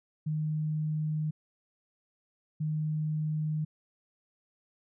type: tone pair in turn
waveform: sine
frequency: 154.1 / 154.1 Hz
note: D#3 / D#3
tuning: -16 / -16 cents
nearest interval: unison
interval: 0 cents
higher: neither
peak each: -28 dBFS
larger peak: neither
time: 0.26-1.31 / 2.6-3.65 s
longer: neither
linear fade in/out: 10 ms
effects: none